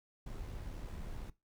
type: noise with amplitude modulation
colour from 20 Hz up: brown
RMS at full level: -42 dBFS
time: 0.26-1.3 s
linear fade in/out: 5 ms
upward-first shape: sine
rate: 75.4 Hz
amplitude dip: 35%
effects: noise-tail reverb RT60 0.2 s tail -18 dB re dry